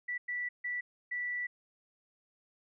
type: tone bursts at uneven times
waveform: sine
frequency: 1962 Hz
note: B6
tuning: 12 cents flat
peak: -33 dBFS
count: 4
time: 0.08-0.18 / 0.28-0.49 / 0.64-0.81 / 1.11-1.47 s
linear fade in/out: 10 ms
effects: none